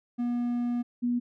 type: tone pair in turn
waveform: triangle / sine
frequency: 241.1 / 242.4 Hz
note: B3 / B3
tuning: -41 / -32 cents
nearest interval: unison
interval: 9 cents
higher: second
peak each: -24 dBFS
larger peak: neither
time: 0.18-0.83 / 1.02-1.2 s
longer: first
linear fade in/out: 20 ms
effects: none